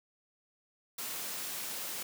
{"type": "high-pass noise", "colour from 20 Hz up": "white", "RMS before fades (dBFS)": -39, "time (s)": [0.98, 2.03], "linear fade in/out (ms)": 5, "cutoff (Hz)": 150, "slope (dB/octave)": 12, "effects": []}